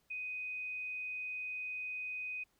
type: tone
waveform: sine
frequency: 2500 Hz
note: D#7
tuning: 8 cents sharp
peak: -38 dBFS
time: 0.1-2.44 s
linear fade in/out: 10 ms
effects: pink hiss -75 dBFS RMS until 2.59 s